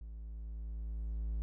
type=tone with level ramp; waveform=triangle; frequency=54.8 Hz; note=A1; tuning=6 cents flat; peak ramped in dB=-42 to -31 dBFS; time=0.01-1.42 s; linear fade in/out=0 ms; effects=none